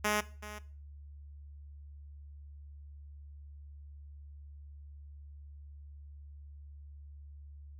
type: tone with echo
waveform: 5% pulse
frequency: 210 Hz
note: G#3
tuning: 19 cents sharp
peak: -17 dBFS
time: 0.04-0.21 s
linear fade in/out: 10 ms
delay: 380 ms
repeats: 1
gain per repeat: -15 dB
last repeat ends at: 0.59 s
effects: noise-tail reverb RT60 0.4 s tail -17 dB re dry + added 72 Hz sine -47 dBFS peak until 7.79 s